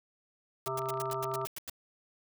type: harmonic tone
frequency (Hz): 131.8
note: C3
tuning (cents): +13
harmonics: 1 / 3 / 5 / 7 / 9 / 10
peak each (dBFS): -42 / -37 / -39 / -40 / -38 / -42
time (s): 0.66-1.46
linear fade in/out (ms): 10
type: noise bursts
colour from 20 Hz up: white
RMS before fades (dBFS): -40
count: 10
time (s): 0.66-1.697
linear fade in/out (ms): 0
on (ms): 20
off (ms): 93
type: clicks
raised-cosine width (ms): 0.3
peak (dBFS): -35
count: 12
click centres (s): 0.819 / 0.858 / 0.94 / 0.974 / 1.057 / 1.101 / 1.144 / 1.253 / 1.316 / 1.352 / 1.415 / 1.577
effects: none